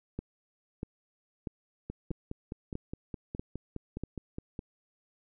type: two click trains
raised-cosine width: 3 ms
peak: -24 / -22 dBFS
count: 14 / 7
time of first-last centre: 1.9-4.592 / 0.19-4.036 s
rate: 4.83 / 1.56 Hz
effects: none